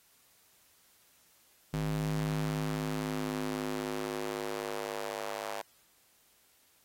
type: tone with high-pass filter sweep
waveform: square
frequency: 51.91 Hz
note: G#1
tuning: in tune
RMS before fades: -35 dBFS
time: 1.73-5.62 s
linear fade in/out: 10 ms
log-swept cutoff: 120 to 650 Hz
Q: 2
effects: white hiss -65 dBFS RMS until 6.84 s + AAC 48 kbps